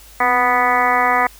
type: harmonic tone with a mistuned harmonic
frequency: 246.9 Hz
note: B3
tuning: in tune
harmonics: 1 / 2 / 3 / 4 / 5 / 6 / 7 / 8 / 9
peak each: -29 / -25 / -18 / -19 / -19 / -29 / -24 / -20 / -27 dBFS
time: 0.2-1.27 s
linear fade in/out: 5 ms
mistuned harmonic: 1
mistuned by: +61 cents
effects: added 50 Hz sine -44 dBFS peak until 1.39 s + white hiss -44 dBFS RMS until 1.39 s